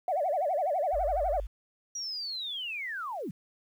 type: tone with vibrato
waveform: sine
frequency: 658 Hz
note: E5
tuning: 3 cents flat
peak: -25 dBFS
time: 0.08-1.4 s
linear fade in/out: 2 ms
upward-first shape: sine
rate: 12 Hz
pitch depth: 260 cents each way
type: tone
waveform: sine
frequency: 49 Hz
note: G1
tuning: in tune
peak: -33 dBFS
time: 0.93-1.47 s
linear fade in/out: 10 ms
type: linear sweep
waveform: sine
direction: down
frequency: 5800 to 133.8 Hz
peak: -33 dBFS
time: 1.95-3.31 s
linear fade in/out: 5 ms
effects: tanh soft clip ceiling -20 dBFS + 10-bit